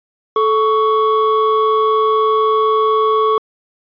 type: tone pair together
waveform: triangle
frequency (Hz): 435.8 / 1116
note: A4 / C#6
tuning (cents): -17 / +11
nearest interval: octave + major third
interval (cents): 1628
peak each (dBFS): -12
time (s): 0.36-3.38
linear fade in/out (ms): 2
effects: resampled to 11025 Hz